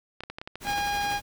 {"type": "clicks", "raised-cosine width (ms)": 0.3, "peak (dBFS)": -21, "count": 10, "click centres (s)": [0.206, 0.236, 0.3, 0.385, 0.415, 0.475, 0.556, 0.67, 0.733, 0.779]}
{"type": "noise with tremolo", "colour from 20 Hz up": "pink", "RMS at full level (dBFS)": -36, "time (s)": [0.6, 1.22], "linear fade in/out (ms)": 50, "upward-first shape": "triangle", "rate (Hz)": 12, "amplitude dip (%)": 45}
{"type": "harmonic tone", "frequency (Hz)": 815, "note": "G#5", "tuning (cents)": -33, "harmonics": [1, 2, 3, 4, 5, 6, 7], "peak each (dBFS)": [-27, -33, -37, -39, -41, -43, -44], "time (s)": [0.64, 1.21], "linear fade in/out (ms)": 50}
{"effects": []}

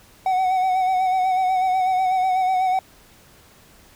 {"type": "tone with vibrato", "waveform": "triangle", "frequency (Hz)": 747, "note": "F#5", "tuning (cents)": 16, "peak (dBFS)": -15, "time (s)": [0.26, 2.79], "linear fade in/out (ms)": 2, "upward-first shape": "sine", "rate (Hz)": 8.1, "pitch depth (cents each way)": 36, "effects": ["pink hiss -51 dBFS RMS until 3.95 s"]}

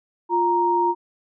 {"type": "tone pair together", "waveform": "sine", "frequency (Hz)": [350, 934.4], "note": ["F4", "A#5"], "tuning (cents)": [4, 4], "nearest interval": "octave + perfect fourth", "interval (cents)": 1700, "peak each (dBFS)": [-22, -18], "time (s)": [0.29, 0.95], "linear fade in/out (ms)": 50, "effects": []}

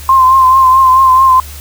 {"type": "tone with vibrato", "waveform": "sine", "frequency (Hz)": 1046.5, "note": "C6", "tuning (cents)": 0, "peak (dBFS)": -3, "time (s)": [0.09, 1.4], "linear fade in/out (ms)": 2, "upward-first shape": "triangle", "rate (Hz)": 4.6, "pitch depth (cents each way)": 45, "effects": ["added 73 Hz sine -27 dBFS peak until 1.6 s", "white hiss -32 dBFS RMS until 1.6 s"]}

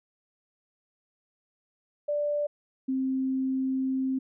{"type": "tone pair in turn", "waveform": "sine", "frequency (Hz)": [587.3, 263.3], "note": ["D5", "C4"], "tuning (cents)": [0, 11], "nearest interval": "octave + major second", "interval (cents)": 1389, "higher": "first", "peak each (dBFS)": -25, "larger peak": "neither", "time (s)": [[2.08, 2.47], [2.88, 4.19]], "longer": "second", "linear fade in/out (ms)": 10, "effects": []}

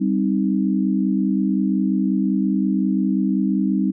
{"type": "chord", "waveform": "sine", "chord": "C minor", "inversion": "second", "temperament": "equal", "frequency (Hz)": [196, 261.6, 311.1], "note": ["G3", "C4", "Eb4"], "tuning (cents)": [0, 0, 0], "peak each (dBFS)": [-19, -22, -23], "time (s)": [0, 3.92], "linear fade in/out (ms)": 20, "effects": []}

